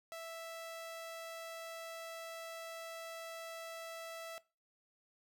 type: tone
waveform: sawtooth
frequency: 659.3 Hz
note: E5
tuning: in tune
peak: -40 dBFS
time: 0.12-4.38 s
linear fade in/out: 0 ms
effects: noise-tail reverb RT60 0.3 s tail -20 dB re dry

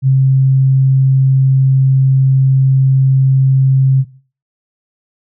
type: tone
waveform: sine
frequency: 133.4 Hz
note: C3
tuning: 34 cents sharp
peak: -6 dBFS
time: 0.02-4.05 s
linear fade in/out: 50 ms
effects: noise-tail reverb RT60 0.4 s tail -17 dB re dry

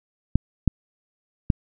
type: clicks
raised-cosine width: 5 ms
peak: -4 dBFS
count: 3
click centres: 0.356 / 0.677 / 1.502 s
effects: none

